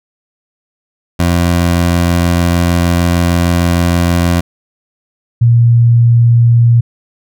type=tone pair in turn; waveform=20% pulse / sine; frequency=86.5 / 117.87 Hz; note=F2 / A#2; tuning=-16 / +20 cents; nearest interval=perfect fourth; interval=536 cents; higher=second; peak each=-4 dBFS; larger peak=neither; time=1.19-4.41 / 5.41-6.81 s; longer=first; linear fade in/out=10 ms; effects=none